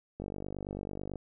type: click train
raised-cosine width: 2 ms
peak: -25 dBFS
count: 48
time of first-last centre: 0.2-1.157 s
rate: 49.1 Hz
effects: none